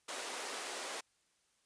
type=high-pass noise; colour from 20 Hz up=pink; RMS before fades=-42 dBFS; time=0.08-1.01 s; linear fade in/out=10 ms; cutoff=370 Hz; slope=24 dB/octave; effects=white hiss -75 dBFS RMS until 1.65 s + resampled to 22050 Hz

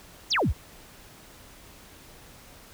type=exponential sweep; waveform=sine; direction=down; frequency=7300 to 41.11 Hz; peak=-21 dBFS; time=0.3-0.53 s; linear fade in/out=20 ms; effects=pink hiss -50 dBFS RMS until 2.73 s

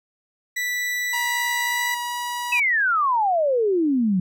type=tone; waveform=40% pulse; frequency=1969 Hz; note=B6; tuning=6 cents flat; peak=-22 dBFS; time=0.56-1.95 s; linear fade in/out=10 ms
type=tone with pitch glide; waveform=sawtooth; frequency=953 to 968.5 Hz; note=A#5 to B5; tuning=+38 to -34 cents; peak=-22 dBFS; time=1.13-2.6 s; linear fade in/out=5 ms; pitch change=+28 cents; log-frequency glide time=1.63-2.16 s
type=exponential sweep; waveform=sine; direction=down; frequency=2637 to 176.5 Hz; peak=-17 dBFS; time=2.52-4.2 s; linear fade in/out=5 ms
effects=none

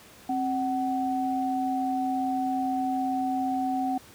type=tone pair together; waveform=sine; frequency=265.3 / 750.4 Hz; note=C4 / F#5; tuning=+24 / +24 cents; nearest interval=octave + tritone; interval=1800 cents; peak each=-28 / -27 dBFS; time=0.29-3.98 s; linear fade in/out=5 ms; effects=pink hiss -51 dBFS RMS until 4.14 s + high-pass 80 Hz 12 dB/octave

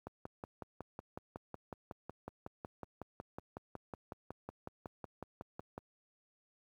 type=click train; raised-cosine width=1 ms; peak=-29 dBFS; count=32; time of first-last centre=0.07-5.779 s; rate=5.43 Hz; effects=high-pass 60 Hz 12 dB/octave + 11-bit

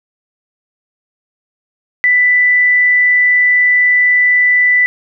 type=tone; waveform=sine; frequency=1984 Hz; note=B6; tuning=7 cents sharp; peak=-7 dBFS; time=2.04-4.86 s; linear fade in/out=0 ms; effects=none

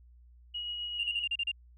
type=tone with tremolo; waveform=sine; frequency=2900 Hz; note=F#7; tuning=35 cents flat; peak=-33 dBFS; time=0.54-1.25 s; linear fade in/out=10 ms; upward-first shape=triangle; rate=7.7 Hz; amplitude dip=30%
type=tone bursts; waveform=sine; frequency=2794 Hz; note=F7; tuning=in tune; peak=-28 dBFS; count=7; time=0.99-1.516 s; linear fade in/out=5 ms; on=46 ms; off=34 ms
effects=tanh soft clip ceiling -21 dBFS + added 60 Hz sine -54 dBFS peak until 1.77 s

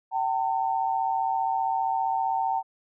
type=tone pair together; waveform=sine; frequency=769 / 904.2 Hz; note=G5 / A5; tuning=-33 / +47 cents; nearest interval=minor third; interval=280 cents; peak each=-26 dBFS; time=0.11-2.63 s; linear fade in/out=50 ms; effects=none

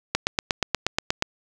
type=click train; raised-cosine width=0.2 ms; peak=-3 dBFS; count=10; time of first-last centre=0.15-1.224 s; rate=8.38 Hz; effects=none

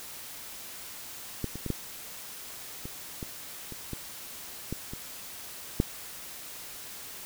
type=clicks; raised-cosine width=3 ms; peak=-17 / -25 / -20 / -15 / -25 / -23 / -28 / -22 / -19 / -25 / -9 dBFS; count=11; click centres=1.443 / 1.556 / 1.663 / 1.703 / 2.855 / 3.228 / 3.723 / 3.933 / 4.726 / 4.935 / 5.801 s; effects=white hiss -43 dBFS RMS until 7.25 s

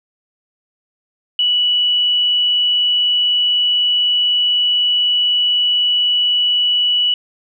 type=tone; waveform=sine; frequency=2948 Hz; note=F#7; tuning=7 cents flat; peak=-12 dBFS; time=1.39-7.14 s; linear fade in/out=2 ms; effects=none

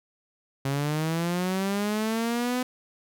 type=linear sweep; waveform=sawtooth; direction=up; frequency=134.9 to 253.7 Hz; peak=-21 dBFS; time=0.65-2.63 s; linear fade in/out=5 ms; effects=none

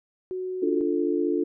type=tone; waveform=sine; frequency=370 Hz; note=F#4; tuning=in tune; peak=-28 dBFS; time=0.31-0.81 s; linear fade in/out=0 ms
type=chord; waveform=sine; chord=D minor; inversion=none; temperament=equal; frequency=293.7 / 349.2 / 440 Hz; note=D4 / F4 / A4; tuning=0 / 0 / 0 cents; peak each=-26 / -25 / -28 dBFS; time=0.62-1.44 s; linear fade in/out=10 ms
effects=none

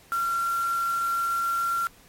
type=tone in noise; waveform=sine; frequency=1371 Hz; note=F6; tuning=32 cents flat; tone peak=-23 dBFS; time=0.12-1.87 s; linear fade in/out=0 ms; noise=white; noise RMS=-41 dBFS; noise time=0.12-1.87 s; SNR=+15 dB; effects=pink hiss -54 dBFS RMS until 2.08 s + MP3 64 kbps

